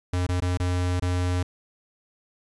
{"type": "tone with dropouts", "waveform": "square", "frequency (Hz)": 90, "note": "F#2", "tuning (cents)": -47, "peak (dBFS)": -23, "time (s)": [0.13, 1.43], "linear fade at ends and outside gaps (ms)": 5, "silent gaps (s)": [[0.267, 0.289], [0.403, 0.42], [0.574, 0.599], [0.998, 1.022]], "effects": ["resampled to 24000 Hz", "10-bit"]}